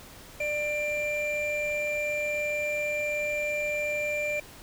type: tone pair together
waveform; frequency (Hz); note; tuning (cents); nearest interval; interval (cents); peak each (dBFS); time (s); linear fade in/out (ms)
triangle; 594 / 2371; D5 / D7; +20 / +16; 2 octaves; 2396; -28; 0.4-4.4; 5
effects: pink hiss -48 dBFS RMS until 4.62 s